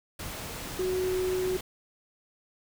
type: tone in noise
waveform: sine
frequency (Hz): 370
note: F#4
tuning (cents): 0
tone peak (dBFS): -26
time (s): 0.79-1.57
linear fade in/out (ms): 5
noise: pink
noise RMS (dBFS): -38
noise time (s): 0.19-1.61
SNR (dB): +9
effects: none